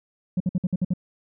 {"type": "tone bursts", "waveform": "sine", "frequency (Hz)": 181.2, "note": "F#3", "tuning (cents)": -36, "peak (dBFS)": -17, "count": 7, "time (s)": [0.37, 0.937], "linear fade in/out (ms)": 5, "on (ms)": 33, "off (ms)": 56, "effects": ["tanh soft clip ceiling -18 dBFS"]}